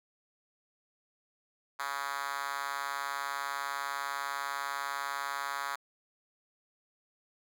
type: tone with high-pass filter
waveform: 5% pulse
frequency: 140 Hz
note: C#3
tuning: 18 cents sharp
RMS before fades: -36 dBFS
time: 1.79-5.76 s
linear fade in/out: 10 ms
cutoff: 1100 Hz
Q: 2
effects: none